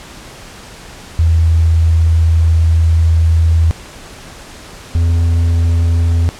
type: tone pair in turn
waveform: sine / triangle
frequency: 81.8 / 84.15 Hz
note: E2 / E2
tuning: -13 / +36 cents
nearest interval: unison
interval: 49 cents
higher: second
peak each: -7 dBFS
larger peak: neither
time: 1.19-3.71 / 4.95-6.29 s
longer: first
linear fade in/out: 0 ms
effects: pink hiss -34 dBFS RMS until 6.39 s + low-pass 9000 Hz 12 dB/octave